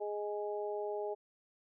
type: harmonic tone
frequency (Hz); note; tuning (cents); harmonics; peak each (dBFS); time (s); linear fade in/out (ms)
207.7; G#3; 0; 2 / 3 / 4; -37 / -41 / -43; 0-1.15; 20
effects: none